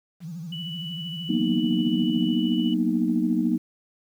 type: tone with vibrato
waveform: sine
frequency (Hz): 167.5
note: E3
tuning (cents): +28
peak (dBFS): -32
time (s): 0.2-2.37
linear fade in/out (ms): 50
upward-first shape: sine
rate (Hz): 13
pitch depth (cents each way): 140
type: tone with tremolo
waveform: sine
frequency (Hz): 2960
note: F#7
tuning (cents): 0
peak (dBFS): -32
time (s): 0.52-2.74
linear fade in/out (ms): 5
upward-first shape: triangle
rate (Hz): 15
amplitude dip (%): 30
type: chord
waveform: sine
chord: B major seventh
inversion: second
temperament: equal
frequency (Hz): 185 / 233.1 / 246.9 / 311.1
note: F#3 / A#3 / B3 / D#4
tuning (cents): 0 / 0 / 0 / 0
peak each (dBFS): -27 / -24 / -27 / -25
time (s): 1.29-3.58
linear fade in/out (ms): 10
effects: tanh soft clip ceiling -8 dBFS + 9-bit